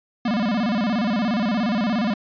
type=tone with vibrato; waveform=square; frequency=220 Hz; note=A3; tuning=in tune; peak=-20 dBFS; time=0.25-2.14 s; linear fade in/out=5 ms; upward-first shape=square; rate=17 Hz; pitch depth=160 cents each way; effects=resampled to 11025 Hz